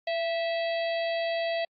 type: harmonic tone with a mistuned harmonic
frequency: 654 Hz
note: E5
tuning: 14 cents flat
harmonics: 1 / 3 / 4 / 5 / 6 / 7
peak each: -27 / -37 / -39 / -41 / -43 / -44 dBFS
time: 0.07-1.65 s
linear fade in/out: 5 ms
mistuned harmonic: 1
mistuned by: +42 cents
effects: AAC 64 kbps